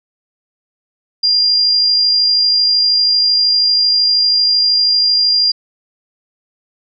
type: tone with amplitude modulation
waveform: sine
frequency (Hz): 4800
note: D8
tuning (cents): +37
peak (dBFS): -8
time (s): 1.23-5.52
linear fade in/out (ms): 10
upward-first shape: sine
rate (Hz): 52.8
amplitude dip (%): 30
effects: none